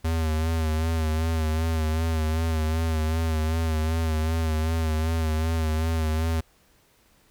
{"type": "tone with vibrato", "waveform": "square", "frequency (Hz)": 80, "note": "D#2", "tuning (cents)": 49, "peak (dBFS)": -23, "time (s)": [0.04, 6.41], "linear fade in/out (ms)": 10, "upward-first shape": "sine", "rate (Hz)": 2.6, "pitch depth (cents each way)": 46, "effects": ["pink hiss -61 dBFS RMS until 7.3 s"]}